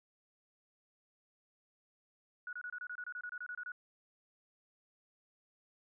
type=tone bursts; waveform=sine; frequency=1463 Hz; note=F#6; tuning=20 cents flat; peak=-40 dBFS; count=15; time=2.47-3.719 s; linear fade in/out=2 ms; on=59 ms; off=26 ms; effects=none